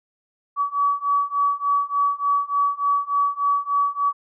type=beating tone pair; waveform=sine; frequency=1138 / 1141.4 Hz; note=C#6 / D6; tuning=+45 / -50 cents; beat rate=3.4 Hz; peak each=-22 / -21 dBFS; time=0.56-4.13 s; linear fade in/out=50 ms; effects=none